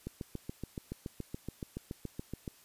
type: click train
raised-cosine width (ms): 3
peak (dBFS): -25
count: 18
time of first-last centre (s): 0.07-2.478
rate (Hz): 7.06
effects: white hiss -61 dBFS RMS until 2.64 s + resampled to 32000 Hz